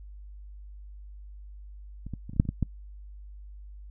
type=clicks; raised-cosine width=5 ms; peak=-27 / -21 / -26 / -27 / -26 / -6 / -25 / -16 / -13 dBFS; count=9; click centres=2.066 / 2.137 / 2.295 / 2.334 / 2.364 / 2.399 / 2.453 / 2.49 / 2.627 s; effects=noise-tail reverb RT60 0.1 s tail -25 dB re dry + added 50 Hz sine -42 dBFS peak until 3.9 s